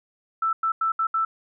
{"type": "tone bursts at uneven times", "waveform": "sine", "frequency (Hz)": 1324, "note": "E6", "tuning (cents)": 7, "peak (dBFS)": -20, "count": 5, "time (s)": [[0.42, 0.53], [0.63, 0.72], [0.81, 0.92], [0.99, 1.07], [1.14, 1.25]], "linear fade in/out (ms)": 5, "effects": []}